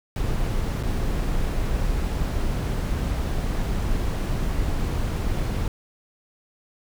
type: noise with dropouts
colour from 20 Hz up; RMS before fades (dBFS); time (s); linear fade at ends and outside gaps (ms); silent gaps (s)
brown; -24; 0.16-5.68; 1; 0.828-0.834
effects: none